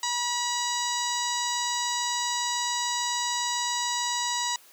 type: harmonic tone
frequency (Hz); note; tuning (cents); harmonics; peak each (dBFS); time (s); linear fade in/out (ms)
967; B5; -37; 1 / 2 / 3 / 4 / 5 / 6 / 7 / 8; -30 / -35 / -38 / -33 / -36 / -37 / -35 / -36; 0.03-4.56; 2
effects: white hiss -54 dBFS RMS until 4.72 s + high-pass 300 Hz 12 dB/octave